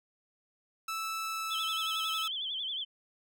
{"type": "tone with pitch glide", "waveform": "sawtooth", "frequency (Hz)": [1315, 1303.7], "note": ["E6", "E6"], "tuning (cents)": [-5, -20], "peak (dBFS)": -30, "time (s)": [0.88, 2.28], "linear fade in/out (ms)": 5, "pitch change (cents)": -15, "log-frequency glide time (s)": [1.23, 2.12]}
{"type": "tone with vibrato", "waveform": "sine", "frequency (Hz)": 3271, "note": "G#7", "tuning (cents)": -27, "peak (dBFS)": -33, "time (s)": [1.5, 2.85], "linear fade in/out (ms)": 20, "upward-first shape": "sine", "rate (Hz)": 11, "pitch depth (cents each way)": 120}
{"effects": []}